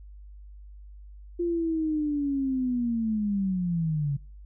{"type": "linear sweep", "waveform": "sine", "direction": "down", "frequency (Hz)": [349.2, 137.8], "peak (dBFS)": -24, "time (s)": [1.39, 4.17], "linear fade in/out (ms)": 10, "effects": ["noise-tail reverb RT60 0.4 s tail -25 dB re dry", "added 50 Hz sine -43 dBFS peak until 4.45 s"]}